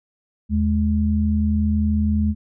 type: tone pair together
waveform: sine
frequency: 79.2 / 211.4 Hz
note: D#2 / G#3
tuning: +31 / +31 cents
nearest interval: octave + perfect fourth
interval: 1700 cents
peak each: -19 dBFS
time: 0.49-2.35 s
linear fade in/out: 50 ms
effects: none